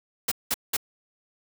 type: noise bursts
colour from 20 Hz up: white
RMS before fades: -25 dBFS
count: 3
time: 0.28-0.768 s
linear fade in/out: 5 ms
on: 36 ms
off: 190 ms
effects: none